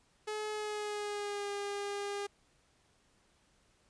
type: tone with pitch glide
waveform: sawtooth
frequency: 426.2 to 404.6 Hz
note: G#4 to G#4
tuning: +45 to -45 cents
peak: -32 dBFS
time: 0.27-2.27 s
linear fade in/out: 10 ms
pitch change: -90 cents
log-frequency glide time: 0.51-1.5 s
effects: pink hiss -70 dBFS RMS until 3.89 s + resampled to 22050 Hz